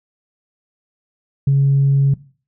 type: tone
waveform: sine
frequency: 138.4 Hz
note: C#3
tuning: 2 cents flat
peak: -9 dBFS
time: 1.47-2.14 s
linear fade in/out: 5 ms
effects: noise-tail reverb RT60 0.4 s tail -19 dB re dry + tanh soft clip ceiling -7 dBFS